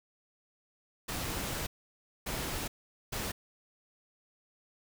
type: noise bursts at uneven times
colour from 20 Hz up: pink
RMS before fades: -36 dBFS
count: 3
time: 1.08-1.67 / 2.26-2.68 / 3.12-3.32 s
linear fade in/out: 10 ms
effects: none